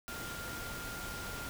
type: tone in noise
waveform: sine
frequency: 1401 Hz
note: F6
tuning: 5 cents sharp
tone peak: -44 dBFS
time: 0.08-1.49 s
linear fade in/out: 0 ms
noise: pink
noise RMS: -43 dBFS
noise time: 0.08-1.49 s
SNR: -4 dB
effects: none